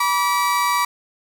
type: tone pair together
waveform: 35% pulse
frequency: 971 / 1154.4 Hz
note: B5 / D6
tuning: -30 / -30 cents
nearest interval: minor third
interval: 300 cents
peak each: -18 dBFS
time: 0-0.85 s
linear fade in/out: 5 ms
effects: none